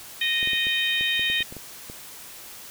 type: harmonic tone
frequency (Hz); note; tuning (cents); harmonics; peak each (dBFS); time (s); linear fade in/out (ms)
619; D#5; -9; 3 / 4 / 5 / 6; -27 / -27 / -27 / -27; 0.21-1.43; 5
type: clicks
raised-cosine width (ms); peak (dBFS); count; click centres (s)
2; -25; 11; 0.429 / 0.474 / 0.533 / 0.669 / 1.01 / 1.195 / 1.3 / 1.406 / 1.525 / 1.567 / 1.899
effects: white hiss -42 dBFS RMS until 2.7 s